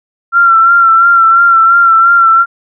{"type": "tone with vibrato", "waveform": "sine", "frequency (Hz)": 1362, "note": "F6", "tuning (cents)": -44, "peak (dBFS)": -3, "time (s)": [0.32, 2.46], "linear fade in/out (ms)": 50, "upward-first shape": "sine", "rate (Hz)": 2.9, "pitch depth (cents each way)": 38, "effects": []}